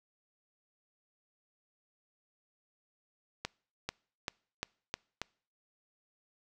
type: accelerating click train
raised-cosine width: 0.2 ms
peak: -17 dBFS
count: 6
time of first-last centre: 3.45-5.216 s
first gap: 440 ms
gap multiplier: 0.89
effects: noise-tail reverb RT60 0.5 s tail -26 dB re dry